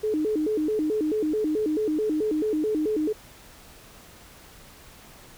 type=tone with vibrato; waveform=sine; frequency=363.3 Hz; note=F#4; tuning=32 cents flat; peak=-22 dBFS; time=0.03-3.13 s; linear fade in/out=10 ms; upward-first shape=square; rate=4.6 Hz; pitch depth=290 cents each way; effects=pink hiss -49 dBFS RMS until 5.37 s